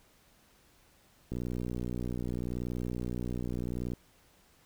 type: click train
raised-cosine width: 3 ms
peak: -23 dBFS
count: 160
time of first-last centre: 1.32-3.935 s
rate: 60.8 Hz
effects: pink hiss -64 dBFS RMS until 4.65 s